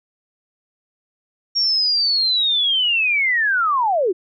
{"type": "linear sweep", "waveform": "sine", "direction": "down", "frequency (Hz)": [5588, 329.6], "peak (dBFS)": -15, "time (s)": [1.55, 4.13], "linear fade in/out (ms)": 20, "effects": []}